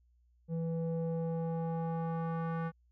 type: tone with low-pass filter sweep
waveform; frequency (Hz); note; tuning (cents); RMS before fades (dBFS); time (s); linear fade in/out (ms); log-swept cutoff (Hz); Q
square; 164.81; E3; 0; -35; 0.48-2.72; 50; 380 to 1400; 2.1
effects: added 60 Hz sine -65 dBFS peak until 2.91 s